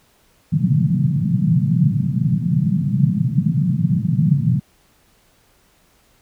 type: band-pass noise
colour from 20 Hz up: white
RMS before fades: -17 dBFS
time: 0.52-4.6 s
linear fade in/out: 10 ms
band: 120 to 190 Hz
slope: 48 dB/octave
effects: pink hiss -57 dBFS RMS until 6.21 s